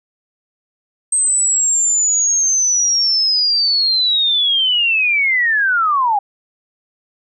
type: linear sweep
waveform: sine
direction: down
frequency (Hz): 8330 to 784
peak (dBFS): -12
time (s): 1.12-6.19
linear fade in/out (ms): 5
effects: none